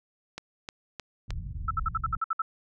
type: click train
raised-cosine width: 0.2 ms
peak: -19 dBFS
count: 4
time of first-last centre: 0.38-1.306 s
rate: 3.24 Hz
type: low-pass noise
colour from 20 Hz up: pink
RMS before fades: -35 dBFS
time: 1.28-2.17 s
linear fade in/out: 5 ms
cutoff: 130 Hz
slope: 24 dB/octave
type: tone bursts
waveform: sine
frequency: 1318.5 Hz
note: E6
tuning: in tune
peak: -24 dBFS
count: 9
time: 1.68-2.42 s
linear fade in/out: 5 ms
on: 28 ms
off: 61 ms
effects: none